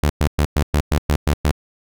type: tone bursts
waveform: sawtooth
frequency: 74 Hz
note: D2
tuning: 14 cents sharp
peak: -10 dBFS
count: 9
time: 0.03-1.513 s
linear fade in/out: 0 ms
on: 67 ms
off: 110 ms
effects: none